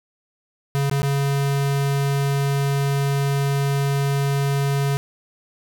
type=tone with dropouts; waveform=square; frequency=139.7 Hz; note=C#3; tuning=14 cents sharp; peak=-19 dBFS; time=0.75-4.97 s; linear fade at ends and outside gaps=0 ms; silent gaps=0.897-0.913 / 1.019-1.03 s; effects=none